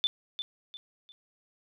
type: tone with echo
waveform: sine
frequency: 3520 Hz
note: A7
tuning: in tune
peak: -23 dBFS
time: 0.04-0.07 s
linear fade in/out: 0 ms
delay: 350 ms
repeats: 3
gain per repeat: -9 dB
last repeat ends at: 1.12 s
effects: none